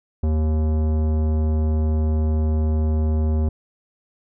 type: tone with tanh clipping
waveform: sine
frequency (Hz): 77.78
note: D#2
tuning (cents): 0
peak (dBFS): -19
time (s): 0.23-3.49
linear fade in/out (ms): 5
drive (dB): 16
effects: none